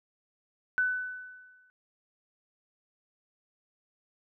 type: tone with exponential decay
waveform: sine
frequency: 1500 Hz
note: F#6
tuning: 23 cents sharp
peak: -22 dBFS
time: 0.78-1.7 s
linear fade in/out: 0 ms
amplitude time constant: 200 ms
effects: none